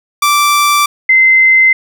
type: tone pair in turn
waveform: sawtooth / sine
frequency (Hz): 1170 / 2067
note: D6 / C7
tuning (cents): -7 / -22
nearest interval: minor seventh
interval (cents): 985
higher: second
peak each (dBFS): -4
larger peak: neither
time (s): 0.22-0.86 / 1.09-1.73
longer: neither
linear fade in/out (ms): 5
effects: none